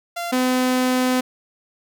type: tone pair in turn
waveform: sawtooth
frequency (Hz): 690 / 254.2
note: F5 / C4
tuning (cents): -21 / -50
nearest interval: octave + perfect fourth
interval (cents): 1729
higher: first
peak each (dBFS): -21 / -13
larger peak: second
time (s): 0.16-0.32 / 0.32-1.21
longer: second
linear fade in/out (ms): 10
effects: none